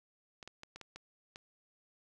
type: clicks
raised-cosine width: 0.2 ms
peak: -30 dBFS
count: 7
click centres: 0.428 / 0.476 / 0.634 / 0.76 / 0.813 / 0.96 / 1.359 s
effects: none